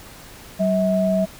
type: tone pair together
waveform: sine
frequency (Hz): 190.33 / 645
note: F#3 / E5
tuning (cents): +49 / -38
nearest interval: octave + major sixth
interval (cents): 2113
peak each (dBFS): -19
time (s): 0.59-1.26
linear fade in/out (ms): 20
effects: pink hiss -42 dBFS RMS until 1.39 s